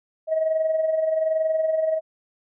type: tone with amplitude modulation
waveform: sine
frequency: 636 Hz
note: D#5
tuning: 38 cents sharp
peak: -16 dBFS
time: 0.27-2.01 s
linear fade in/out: 50 ms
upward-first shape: sine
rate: 21.2 Hz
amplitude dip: 55%
effects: tanh soft clip ceiling -14 dBFS